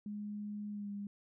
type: tone with pitch glide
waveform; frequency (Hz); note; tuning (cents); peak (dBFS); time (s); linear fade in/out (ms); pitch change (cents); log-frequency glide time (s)
sine; 207.7 to 202.5; G#3 to G#3; 0 to -43; -39; 0.06-1.07; 2; -43; 0.71-0.9
effects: none